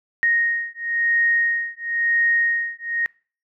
sine beating tone pair, 1864.7 / 1865.68 Hz, A#6 / A#6, 0 / +1 cents, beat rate 0.98 Hz, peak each -21 dBFS, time 0.23-3.06 s, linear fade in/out 0 ms, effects noise-tail reverb RT60 0.4 s tail -25 dB re dry

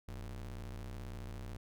square ring-modulated tone, 65.41 Hz, C2, in tune, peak -40 dBFS, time 0.08-1.57 s, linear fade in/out 5 ms, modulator 29.1 Hz, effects none

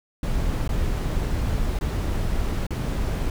brown noise with dropouts, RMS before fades -24 dBFS, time 0.23-3.3 s, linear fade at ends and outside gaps 2 ms, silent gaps 0.677-0.691 / 1.789-1.81 / 2.667-2.706 s, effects none

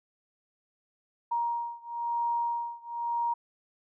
sine beating tone pair, 941 / 942 Hz, A#5 / A#5, +16 / +18 cents, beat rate 1 Hz, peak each -31 / -32 dBFS, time 1.31-3.34 s, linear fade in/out 10 ms, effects none

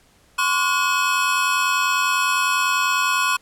square tone cluster, 1034 / 1124 / 1445 / 2557 Hz, C6 / C#6 / F#6 / D#7, -21 / +24 / -41 / +47 cents, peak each -24 dBFS, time 0.38-3.37 s, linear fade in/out 10 ms, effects pink hiss -56 dBFS RMS until 3.41 s + low-pass 12000 Hz 12 dB/octave

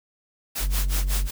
white noise with tremolo, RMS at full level -28 dBFS, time 0.55-1.31 s, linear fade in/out 10 ms, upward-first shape sine, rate 5.4 Hz, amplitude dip 95%
triangle tone, 46.25 Hz, F#1, in tune, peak -19 dBFS, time 0.59-1.3 s, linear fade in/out 50 ms
effects none

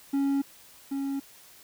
triangle tone pair in turn, 277.2 / 275.3 Hz, C#4 / C#4, 0 / -12 cents, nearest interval unison, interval 12 cents, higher first, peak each -21 / -26 dBFS, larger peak first, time 0.13-0.42 / 0.91-1.2 s, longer neither, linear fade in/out 10 ms, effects white hiss -53 dBFS RMS until 1.63 s

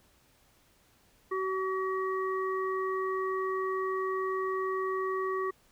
harmonic tone, 378.9 Hz, F#4, 41 cents sharp, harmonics 1 / 3 / 5, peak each -31 / -33 / -41 dBFS, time 1.31-5.51 s, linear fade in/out 10 ms, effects pink hiss -65 dBFS RMS until 5.71 s

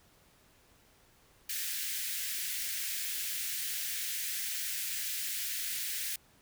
white high-pass noise, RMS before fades -36 dBFS, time 1.49-6.16 s, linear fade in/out 5 ms, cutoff 1600 Hz, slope 48 dB/octave, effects pink hiss -64 dBFS RMS until 6.41 s

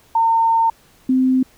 sine tone pair in turn, 910 / 258.8 Hz, A#5 / C4, -42 / -19 cents, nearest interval octave + minor seventh, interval 2177 cents, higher first, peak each -12 / -12 dBFS, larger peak neither, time 0.15-0.7 / 1.09-1.43 s, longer first, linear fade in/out 5 ms, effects pink hiss -52 dBFS RMS until 1.57 s

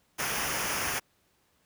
pink noise with comb filter, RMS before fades -31 dBFS, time 0.18-1 s, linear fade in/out 20 ms, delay 0.25 ms, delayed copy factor -0.65, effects pink hiss -69 dBFS RMS until 1.65 s + high-pass 60 Hz 12 dB/octave

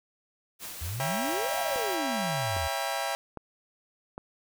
white noise with tremolo, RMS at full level -39 dBFS, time 0.59-1.98 s, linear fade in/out 50 ms, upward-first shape triangle, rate 4.5 Hz, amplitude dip 30%
sine exponential two-way sweep, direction up then down, 73.42 to 740 to 73.42 Hz, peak -32 dBFS, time 0.81-2.68 s, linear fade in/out 10 ms, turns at 1.59 s
sawtooth chord, C# diminished seventh, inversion none, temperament just, 554.4 / 665.2 / 798.3 / 957.9 Hz, C#5 / E5 / G5 / Bb5, 0 / +16 / +31 / +47 cents, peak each -33 / -30 / -29 / -33 dBFS, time 1-3.15 s, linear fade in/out 0 ms
click train, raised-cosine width 1 ms, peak -24 dBFS, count 4, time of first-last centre 1.76-4.179 s, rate 1.24 Hz
effects none

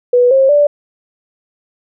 sine tone with pitch steps, 491 / 535.4 / 583.9 Hz, B4 / C5 / D5, -10 / +40 / -10 cents, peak -6 dBFS, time 0.13-0.67 s, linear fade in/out 5 ms, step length 180 ms, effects none

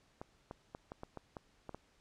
clicks, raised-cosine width 1 ms, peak -30 dBFS, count 9, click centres 0.215 / 0.511 / 0.749 / 0.919 / 1.034 / 1.173 / 1.368 / 1.693 / 1.746 s, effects pink hiss -70 dBFS RMS until 2 s + low-pass 7000 Hz 12 dB/octave

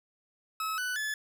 40% pulse tone with pitch steps, 1291 / 1491.6 / 1723.3 Hz, E6 / F#6 / A6, -37 / +14 / -36 cents, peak -30 dBFS, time 0.6-1.14 s, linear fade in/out 2 ms, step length 180 ms, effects none

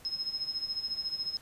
sine tone with tremolo, 5150 Hz, E8, 41 cents flat, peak -29 dBFS, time 0.05-1.37 s, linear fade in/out 0 ms, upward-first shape sine, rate 14 Hz, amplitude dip 75%, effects pink hiss -56 dBFS RMS until 1.41 s + resampled to 32000 Hz

